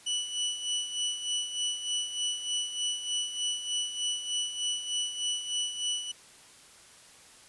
sawtooth tone with tremolo, 2960 Hz, F#7, in tune, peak -24 dBFS, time 0.06-6.12 s, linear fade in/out 10 ms, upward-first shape sine, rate 3.3 Hz, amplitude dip 65%, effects white hiss -54 dBFS RMS until 7.48 s + resampled to 24000 Hz

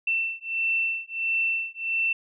sine beating tone pair, 2683 / 2684.5 Hz, E7 / E7, +30 / +31 cents, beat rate 1.5 Hz, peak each -27 / -27 dBFS, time 0.07-2.13 s, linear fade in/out 5 ms, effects none

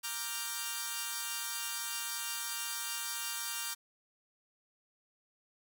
5% pulse chord, G minor seventh, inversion first, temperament equal, 932.3 / 1174.7 / 1396.9 / 1568 Hz, Bb5 / D6 / F6 / G6, 0 / 0 / 0 / 0 cents, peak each -30 dBFS, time 0.03-3.75 s, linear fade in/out 20 ms, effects none

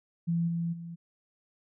sine tone with level steps, 168.8 Hz, E3, 41 cents sharp, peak -25 / -28 / -38 dBFS, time 0.27-0.96 s, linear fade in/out 20 ms, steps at 0.47 / 0.72 s, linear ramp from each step 20 ms, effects none

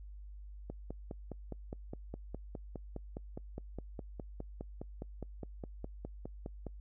click train, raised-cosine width 2 ms, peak -28 dBFS, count 30, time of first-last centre 0.7-6.667 s, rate 4.86 Hz, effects noise-tail reverb RT60 0.1 s tail -26 dB re dry + added 50 Hz sine -46 dBFS peak until 6.8 s

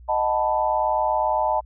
sine chord, B dominant seventh, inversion first, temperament equal, 622.3 / 740 / 880 / 987.8 Hz, D#5 / F#5 / A5 / B5, 0 / 0 / 0 / 0 cents, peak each -24 / -27 / -22 / -27 dBFS, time 0.08-1.61 s, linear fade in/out 20 ms, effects added 60 Hz sine -42 dBFS peak until 1.65 s

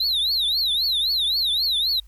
triangle tone with vibrato, 3932 Hz, B7, 8 cents flat, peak -18 dBFS, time 0-2 s, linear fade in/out 5 ms, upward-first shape triangle, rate 3.8 Hz, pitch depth 240 cents each way, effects added 50 Hz sine -44 dBFS peak until 2.07 s + white hiss -63 dBFS RMS until 2.07 s

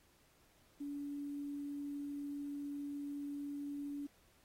sine tone with quantisation, 286.2 Hz, D4, 45 cents flat, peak -40 dBFS, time 0.8-4.07 s, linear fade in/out 10 ms, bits 11, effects pink hiss -70 dBFS RMS until 4.44 s + AAC 48 kbps

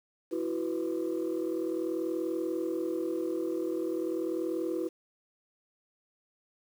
sine chord, E suspended second, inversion none, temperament equal, 329.6 / 370 / 493.9 Hz, E4 / F#4 / B4, 0 / 0 / 0 cents, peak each -31 / -33 / -35 dBFS, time 0.31-4.89 s, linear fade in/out 20 ms, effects tanh soft clip ceiling -24 dBFS + 9-bit

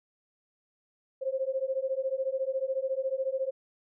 sine beating tone pair, 523.3 / 537.3 Hz, C5 / C5, 0 / +46 cents, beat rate 14 Hz, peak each -31 dBFS, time 1.21-3.51 s, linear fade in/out 20 ms, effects none

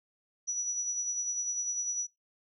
sine tone with tremolo, 5880 Hz, F#8, 12 cents flat, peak -29 dBFS, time 0.47-2.07 s, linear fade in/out 20 ms, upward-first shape sine, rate 10 Hz, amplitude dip 45%, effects noise-tail reverb RT60 0.2 s tail -23 dB re dry

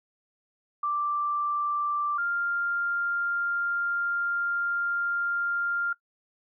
sine tone pair in turn, 1174.7 / 1397 Hz, D6 / F6, 0 / 0 cents, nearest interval minor third, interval 300 cents, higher second, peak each -25 dBFS, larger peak neither, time 0.83-2.18 / 2.18-5.93 s, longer second, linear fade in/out 5 ms, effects noise-tail reverb RT60 0.1 s tail -19 dB re dry

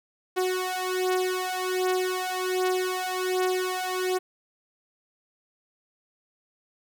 sawtooth beating tone pair, 368.3 / 369.6 Hz, F#4 / F#4, -8 / -2 cents, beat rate 1.3 Hz, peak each -24 dBFS, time 0.36-4.19 s, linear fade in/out 20 ms, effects none

